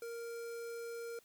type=tone with notch filter; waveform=square; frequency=466.2 Hz; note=A#4; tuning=in tune; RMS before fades=-44 dBFS; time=0.02-1.19 s; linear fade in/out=2 ms; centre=3100 Hz; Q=1.4; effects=white hiss -68 dBFS RMS until 1.24 s